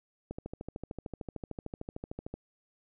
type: click train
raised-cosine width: 2 ms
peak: -25 dBFS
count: 28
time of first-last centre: 0.31-2.34 s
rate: 13.3 Hz
effects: none